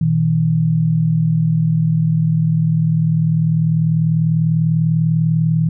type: tone pair together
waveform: sine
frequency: 119.86 / 160 Hz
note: A#2 / D#3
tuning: +49 / +49 cents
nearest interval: perfect fourth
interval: 500 cents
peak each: -19 / -13 dBFS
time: 0.01-5.69 s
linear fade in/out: 5 ms
effects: none